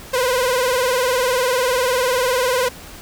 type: tone with vibrato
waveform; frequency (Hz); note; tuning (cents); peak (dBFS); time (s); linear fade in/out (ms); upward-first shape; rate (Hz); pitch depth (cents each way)
sawtooth; 505; B4; +39; -12; 0.13-2.69; 10; sine; 20; 91
effects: pink hiss -38 dBFS RMS until 3.01 s